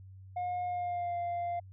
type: tone with pitch glide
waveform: sine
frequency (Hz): 717 to 695.4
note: F5 to F5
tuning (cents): +45 to -8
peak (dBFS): -29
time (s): 0.36-1.6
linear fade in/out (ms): 10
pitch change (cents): -53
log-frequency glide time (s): 0.65-1.17
effects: tanh soft clip ceiling -31 dBFS + added 95 Hz sine -48 dBFS peak until 1.72 s